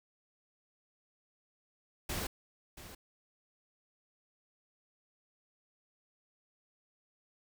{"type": "noise with echo", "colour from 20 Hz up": "pink", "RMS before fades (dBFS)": -37, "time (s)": [2.09, 2.27], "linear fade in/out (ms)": 5, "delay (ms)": 680, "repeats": 1, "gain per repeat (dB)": -13, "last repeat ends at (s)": 2.95, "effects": []}